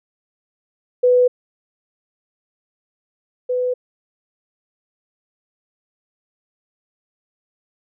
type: tone pair in turn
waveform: sine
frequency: 496.4 / 499.6 Hz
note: B4 / B4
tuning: +9 / +20 cents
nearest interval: unison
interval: 11 cents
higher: second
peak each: -10 / -17 dBFS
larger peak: first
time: 1.03-1.28 / 3.49-3.74 s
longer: neither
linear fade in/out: 10 ms
effects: none